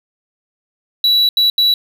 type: tone bursts at uneven times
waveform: triangle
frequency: 3927 Hz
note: B7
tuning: 11 cents flat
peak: -8 dBFS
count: 3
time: 1.04-1.29 / 1.37-1.5 / 1.58-1.74 s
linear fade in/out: 2 ms
effects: none